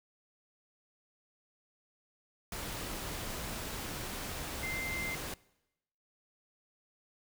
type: tone in noise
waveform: sine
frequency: 2086 Hz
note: C7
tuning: 6 cents flat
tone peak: -36 dBFS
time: 4.63-5.15 s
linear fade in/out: 2 ms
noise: pink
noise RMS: -40 dBFS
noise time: 2.52-5.34 s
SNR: +1 dB
effects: noise-tail reverb RT60 0.9 s tail -22 dB re dry